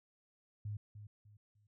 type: tone with echo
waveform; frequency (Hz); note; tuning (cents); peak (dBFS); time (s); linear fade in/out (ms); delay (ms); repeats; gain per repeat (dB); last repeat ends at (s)
sine; 104.4; G#2; +10; -38; 0.65-0.77; 5; 300; 3; -10; 1.67
effects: none